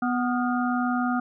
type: harmonic tone with a mistuned harmonic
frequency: 246.9 Hz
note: B3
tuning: in tune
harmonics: 1 / 3 / 5 / 6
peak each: -24 / -29 / -31 / -32 dBFS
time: 0.02-1.2 s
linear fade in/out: 5 ms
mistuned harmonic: 6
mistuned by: -75 cents
effects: none